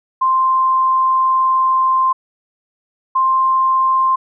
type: tone pair in turn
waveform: sine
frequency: 1046.5 / 1050.9 Hz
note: C6 / C6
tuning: 0 / +7 cents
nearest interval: unison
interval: 7 cents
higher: second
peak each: -11 dBFS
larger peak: neither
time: 0.21-2.13 / 3.15-4.16 s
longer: first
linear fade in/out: 10 ms
effects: none